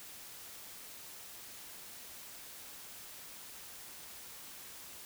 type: silence
effects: white hiss -50 dBFS RMS until 5.05 s